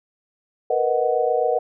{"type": "chord", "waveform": "sine", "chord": "B major seventh", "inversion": "third", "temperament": "equal", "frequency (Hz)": [466.2, 493.9, 622.3, 740], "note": ["A#4", "B4", "D#5", "F#5"], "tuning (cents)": [0, 0, 0, 0], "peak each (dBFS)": [-23, -22, -24, -23], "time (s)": [0.7, 1.59], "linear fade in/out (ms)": 5, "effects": []}